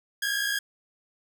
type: tone pair together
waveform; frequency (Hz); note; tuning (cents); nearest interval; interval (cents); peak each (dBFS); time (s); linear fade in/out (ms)
sawtooth; 1611 / 1670.3; G6 / G#6; +47 / +9; minor second; 62; -25; 0.22-0.59; 5
effects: none